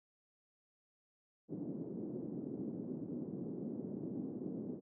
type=band-pass noise; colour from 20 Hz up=white; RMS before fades=-43 dBFS; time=1.48-4.81 s; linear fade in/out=50 ms; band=160 to 340 Hz; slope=24 dB/octave; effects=none